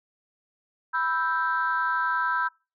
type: chord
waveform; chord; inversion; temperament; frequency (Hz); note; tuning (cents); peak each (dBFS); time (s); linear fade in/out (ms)
sine; E minor; second; equal; 987.8 / 1318.5 / 1568; B5 / E6 / G6; 0 / 0 / 0; -27 / -27 / -26; 0.93-2.49; 20
effects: noise-tail reverb RT60 0.3 s tail -26 dB re dry + tanh soft clip ceiling -15 dBFS